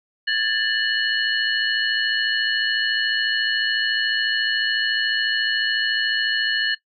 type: tone cluster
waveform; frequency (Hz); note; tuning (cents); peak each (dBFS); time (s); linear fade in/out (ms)
sine; 1661 / 1775 / 2949 / 4272; G#6 / A6 / F#7 / C8; 0 / +15 / -6 / +35; -26 / -23 / -25 / -27; 0.27-6.75; 10
effects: noise-tail reverb RT60 0.1 s tail -18 dB re dry